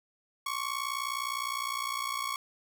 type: ring-modulated tone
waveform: sawtooth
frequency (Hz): 1108.7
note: C#6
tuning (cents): 0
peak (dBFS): -25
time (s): 0.46-2.36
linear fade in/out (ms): 2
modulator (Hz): 29.9
effects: none